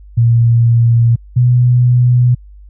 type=tone pair in turn; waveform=sine; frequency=117 / 123.27 Hz; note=A#2 / B2; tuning=+7 / -3 cents; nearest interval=minor second; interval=90 cents; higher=second; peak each=-6 dBFS; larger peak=neither; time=0.17-1.16 / 1.36-2.35 s; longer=neither; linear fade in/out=10 ms; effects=added 50 Hz sine -34 dBFS peak until 2.69 s